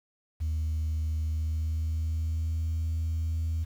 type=tone with pitch glide; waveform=sine; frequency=78.4 to 81.07 Hz; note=D#2 to E2; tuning=+14 to -28 cents; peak=-25 dBFS; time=0.4-3.65 s; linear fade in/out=20 ms; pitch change=+58 cents; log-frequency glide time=1.23-2.69 s; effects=tanh soft clip ceiling -24 dBFS + 9-bit